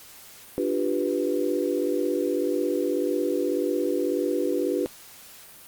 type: chord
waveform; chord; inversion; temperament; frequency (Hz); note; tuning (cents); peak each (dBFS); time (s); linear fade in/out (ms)
sine; G dominant seventh; second; equal with one note detuned; 293.7 / 350.2 / 392 / 493.9; D4 / F4 / G4 / B4; 0 / +5 / 0 / 0; -28; 0.58-4.86; 0
effects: white hiss -47 dBFS RMS until 5.67 s + Opus 48 kbps